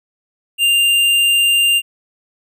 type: tone with hard clipping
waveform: sine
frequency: 2794 Hz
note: F7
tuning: in tune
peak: -12 dBFS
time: 0.58-1.82 s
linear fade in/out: 50 ms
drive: 11 dB
effects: none